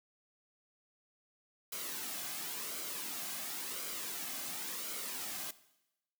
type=noise with flanger; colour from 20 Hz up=white; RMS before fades=-41 dBFS; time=1.72-5.51 s; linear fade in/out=5 ms; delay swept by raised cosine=1.1 to 2.2 ms; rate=0.94 Hz; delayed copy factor=-0.5; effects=noise-tail reverb RT60 0.9 s tail -17 dB re dry + high-pass 150 Hz 12 dB/octave